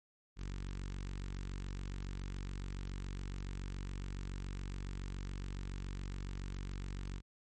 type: tone with notch filter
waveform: sawtooth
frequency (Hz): 47.13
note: F#1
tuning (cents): +33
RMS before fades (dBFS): -42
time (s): 0.36-7.22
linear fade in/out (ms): 50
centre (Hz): 640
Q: 0.69
effects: MP3 32 kbps